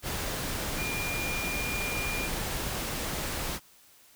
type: tone in noise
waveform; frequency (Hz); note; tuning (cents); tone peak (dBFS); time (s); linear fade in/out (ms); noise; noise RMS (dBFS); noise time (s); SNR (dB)
sine; 2407; D7; +42; -33; 0.76-2.3; 50; pink; -33; 0.02-3.6; -3
effects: white hiss -58 dBFS RMS until 4.15 s

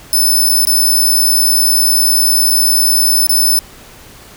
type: tone with dropouts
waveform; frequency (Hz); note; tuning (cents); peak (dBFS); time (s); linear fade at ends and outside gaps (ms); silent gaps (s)
5% pulse; 5270; E8; -1; -3; 0.13-3.59; 1; 0.491-0.495 / 0.651-0.671 / 2.502-2.506 / 3.268-3.293
effects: pink hiss -38 dBFS RMS until 4.36 s

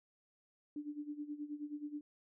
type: tone with tremolo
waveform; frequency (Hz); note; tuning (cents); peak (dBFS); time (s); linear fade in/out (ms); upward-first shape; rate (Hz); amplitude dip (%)
sine; 295; D4; +8; -38; 0.76-2.01; 2; sine; 9.4; 80
effects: none

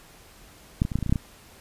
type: clicks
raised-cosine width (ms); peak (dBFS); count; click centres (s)
5; -8 / -15 / -18 / -10 / -18 / -15 / -17 / -12 / -7 / -14; 10; 0.819 / 0.851 / 0.918 / 0.956 / 0.988 / 1.027 / 1.063 / 1.095 / 1.125 / 1.158
effects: pink hiss -51 dBFS RMS until 1.6 s + resampled to 32000 Hz

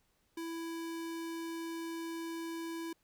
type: tone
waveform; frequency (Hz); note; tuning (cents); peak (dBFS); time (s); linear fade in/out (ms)
square; 331.1; E4; +8; -39; 0.37-2.93; 5
effects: pink hiss -75 dBFS RMS until 3.03 s

